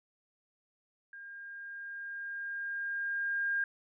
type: tone with level ramp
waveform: sine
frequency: 1610 Hz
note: G6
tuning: 46 cents sharp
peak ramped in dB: -45 to -28 dBFS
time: 1.13-3.64 s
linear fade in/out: 2 ms
effects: none